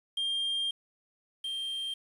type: tone pair in turn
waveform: triangle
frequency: 3200 / 3182 Hz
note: G7 / G7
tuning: +35 / +25 cents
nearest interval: unison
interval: 10 cents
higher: first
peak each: -27 / -31 dBFS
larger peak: first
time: 0.17-0.71 / 1.44-1.94 s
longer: first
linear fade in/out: 5 ms
effects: resampled to 32000 Hz + 9-bit